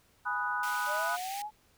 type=chord; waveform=sine; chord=G# minor seventh; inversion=none; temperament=equal; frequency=830.6 / 987.8 / 1244.5 / 1480 Hz; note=G#5 / B5 / D#6 / F#6; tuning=0 / 0 / 0 / 0 cents; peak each=-38 / -35 / -36 / -33 dBFS; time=0.25-1.17 s; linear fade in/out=20 ms
type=high-pass noise; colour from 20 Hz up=pink; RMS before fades=-43 dBFS; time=0.63-1.42 s; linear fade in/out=2 ms; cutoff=1900 Hz; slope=48 dB/octave
type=linear sweep; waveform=sine; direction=up; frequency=580 to 862 Hz; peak=-35 dBFS; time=0.86-1.51 s; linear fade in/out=50 ms
effects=pink hiss -66 dBFS RMS until 1.77 s